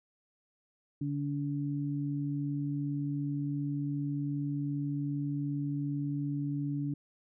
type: tone pair together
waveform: sine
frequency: 143.78 / 286.4 Hz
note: D3 / D4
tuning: -36 / -43 cents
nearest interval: octave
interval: 1193 cents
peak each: -33 / -34 dBFS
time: 1.01-6.94 s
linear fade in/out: 5 ms
effects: none